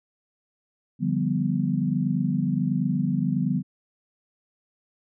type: chord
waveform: sine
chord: G dominant seventh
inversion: second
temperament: equal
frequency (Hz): 146.83 / 174.61 / 196 / 246.9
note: D3 / F3 / G3 / B3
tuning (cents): 0 / 0 / 0 / 0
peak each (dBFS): -27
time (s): 0.99-3.63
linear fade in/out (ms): 50
effects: none